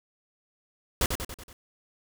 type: noise with echo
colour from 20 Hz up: pink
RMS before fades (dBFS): -24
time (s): 1.01-1.06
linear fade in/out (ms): 2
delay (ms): 94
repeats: 5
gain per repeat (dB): -5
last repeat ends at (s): 1.53
effects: none